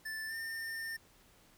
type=tone with pitch glide; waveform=square; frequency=1760 to 1808.4 Hz; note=A6 to A6; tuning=0 to +47 cents; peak=-39 dBFS; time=0.05-0.97 s; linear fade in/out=10 ms; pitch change=+47 cents; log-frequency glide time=0.27-0.35 s; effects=pink hiss -64 dBFS RMS until 1.57 s